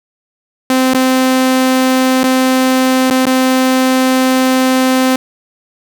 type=tone with dropouts; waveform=sawtooth; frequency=259.1 Hz; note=C4; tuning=17 cents flat; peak=-5 dBFS; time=0.7-5.16 s; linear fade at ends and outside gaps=2 ms; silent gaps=0.936-0.945 / 2.234-2.24 / 3.101-3.108 / 3.255-3.267 s; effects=none